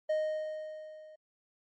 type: tone with level ramp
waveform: triangle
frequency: 620 Hz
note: D#5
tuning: 6 cents flat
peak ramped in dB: -24 to -48 dBFS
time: 0.09-1.16 s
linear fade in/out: 10 ms
effects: MP3 32 kbps